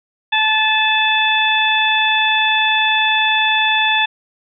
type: harmonic tone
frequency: 870 Hz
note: A5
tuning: 20 cents flat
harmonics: 1 / 2 / 3 / 4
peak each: -18 / -18 / -18 / -18 dBFS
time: 0.32-4.06 s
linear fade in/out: 10 ms
effects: none

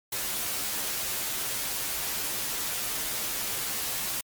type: noise with comb filter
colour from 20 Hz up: white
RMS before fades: -31 dBFS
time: 0.12-4.21 s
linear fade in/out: 5 ms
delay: 12 ms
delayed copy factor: -0.75
effects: MP3 96 kbps

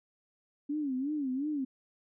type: tone with vibrato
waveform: sine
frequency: 278.9 Hz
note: C#4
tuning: 11 cents sharp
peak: -30 dBFS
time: 0.69-1.65 s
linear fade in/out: 10 ms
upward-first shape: sine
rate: 2.8 Hz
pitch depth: 160 cents each way
effects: none

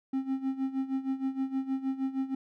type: tone with tremolo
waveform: triangle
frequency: 266.5 Hz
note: C4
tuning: 32 cents sharp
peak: -24 dBFS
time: 0.13-2.35 s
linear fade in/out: 5 ms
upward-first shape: sine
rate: 6.4 Hz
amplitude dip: 80%
effects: none

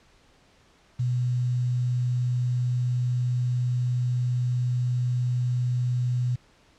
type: tone with quantisation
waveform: sine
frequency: 123.5 Hz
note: B2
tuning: in tune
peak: -22 dBFS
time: 0.99-6.36 s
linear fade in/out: 10 ms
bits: 8
effects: pink hiss -59 dBFS RMS until 6.78 s + low-pass 6000 Hz 12 dB/octave

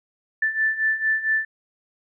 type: beating tone pair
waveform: sine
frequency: 1759 / 1763.4 Hz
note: A6 / A6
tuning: -1 / +3 cents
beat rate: 4.4 Hz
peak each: -25 / -21 dBFS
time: 0.42-1.45 s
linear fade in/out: 5 ms
effects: none

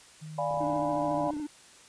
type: tone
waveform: sine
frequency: 155.5 Hz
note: D#3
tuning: 1 cent flat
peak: -39 dBFS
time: 0.21-1.29 s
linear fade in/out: 20 ms
type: chord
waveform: sine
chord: D diminished seventh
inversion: none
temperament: equal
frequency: 587.3 / 698.5 / 830.6 / 987.8 Hz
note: D5 / F5 / Ab5 / Cb6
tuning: 0 / 0 / 0 / 0 cents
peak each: -31 / -33 / -35 / -34 dBFS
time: 0.38-1.31 s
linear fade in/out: 5 ms
type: click train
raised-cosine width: 2 ms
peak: -34 dBFS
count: 29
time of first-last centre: 0.51-1.399 s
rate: 31.5 Hz
type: tone with vibrato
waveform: triangle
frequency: 298.8 Hz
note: D4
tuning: 30 cents sharp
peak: -30 dBFS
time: 0.6-1.47 s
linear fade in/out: 10 ms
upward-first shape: sine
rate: 14 Hz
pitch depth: 55 cents each way
effects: white hiss -54 dBFS RMS until 1.88 s + resampled to 22050 Hz

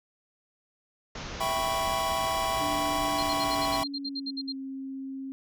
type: low-pass noise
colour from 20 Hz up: pink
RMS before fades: -38 dBFS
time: 1.15-3.83 s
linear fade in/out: 5 ms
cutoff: 6600 Hz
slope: 96 dB/octave
type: chord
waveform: square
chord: C# half-diminished seventh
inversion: first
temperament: equal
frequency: 659.3 / 784 / 987.8 / 1108.7 Hz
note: E5 / G5 / B5 / C#6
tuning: 0 / 0 / 0 / 0 cents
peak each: -33 dBFS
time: 1.4-3.84 s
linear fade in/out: 10 ms
type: tone with pitch glide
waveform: sine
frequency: 294.4 to 268.4 Hz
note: D4 to C4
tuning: +4 to +44 cents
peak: -34 dBFS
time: 2.61-5.32 s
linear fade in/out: 0 ms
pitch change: -160 cents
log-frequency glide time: 3.12-4.57 s
type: tone bursts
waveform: sine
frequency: 4186 Hz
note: C8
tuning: in tune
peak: -31 dBFS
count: 13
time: 3.18-4.525 s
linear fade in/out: 10 ms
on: 49 ms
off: 59 ms
effects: none

